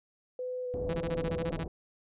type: tone with vibrato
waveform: sine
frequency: 500 Hz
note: B4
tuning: 21 cents sharp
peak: -33 dBFS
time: 0.39-1.51 s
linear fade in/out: 2 ms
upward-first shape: square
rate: 1.9 Hz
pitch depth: 12 cents each way
type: low-pass noise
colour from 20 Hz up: pink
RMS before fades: -39 dBFS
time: 0.74-1.68 s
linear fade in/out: 0 ms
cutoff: 630 Hz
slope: 24 dB/octave
type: tone bursts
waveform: sawtooth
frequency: 164.81 Hz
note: E3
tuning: in tune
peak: -28 dBFS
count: 11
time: 0.89-1.637 s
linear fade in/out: 5 ms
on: 47 ms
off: 23 ms
effects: resampled to 8000 Hz